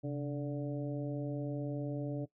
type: harmonic tone with a mistuned harmonic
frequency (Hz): 145.7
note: D3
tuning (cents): -13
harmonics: 1 / 2 / 3 / 4 / 5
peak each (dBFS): -37 / -38 / -45 / -43 / -55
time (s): 0.03-2.26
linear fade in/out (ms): 20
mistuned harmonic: 1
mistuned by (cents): -120
effects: noise-tail reverb RT60 0.1 s tail -18 dB re dry